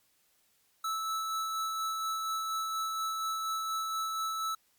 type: tone with tremolo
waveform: square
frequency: 1310 Hz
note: E6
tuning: 11 cents flat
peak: -31 dBFS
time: 0.84-4.55 s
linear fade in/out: 5 ms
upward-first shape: sine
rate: 4.2 Hz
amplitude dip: 25%
effects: white hiss -70 dBFS RMS until 4.78 s + MP3 96 kbps